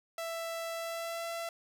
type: tone with pitch glide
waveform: sawtooth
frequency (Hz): 663 to 671.9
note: E5 to E5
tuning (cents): +10 to +33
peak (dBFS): -32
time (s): 0.18-1.49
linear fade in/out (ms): 2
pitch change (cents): +23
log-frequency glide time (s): 0.72-1.26
effects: none